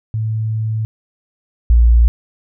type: tone pair in turn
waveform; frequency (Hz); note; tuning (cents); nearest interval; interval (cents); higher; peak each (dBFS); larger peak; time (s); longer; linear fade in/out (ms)
sine; 110 / 58.27; A2 / A#1; 0 / 0; major seventh; 1100; first; -16 / -6; second; 0.14-0.85 / 1.7-2.08; first; 0
effects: none